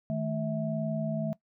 sine tone cluster, 155.8 / 217.2 / 649 Hz, D#3 / A3 / E5, +3 / -22 / -27 cents, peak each -32 / -32 / -34 dBFS, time 0.1-1.33 s, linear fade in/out 0 ms, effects noise-tail reverb RT60 0.1 s tail -19 dB re dry

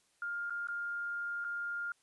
sine tone with dropouts, 1407 Hz, F6, 12 cents sharp, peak -35 dBFS, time 0.22-1.92 s, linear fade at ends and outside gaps 2 ms, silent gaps 0.498-0.505 / 0.672-0.685 / 1.443-1.447 s, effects white hiss -72 dBFS RMS until 2.02 s + resampled to 24000 Hz

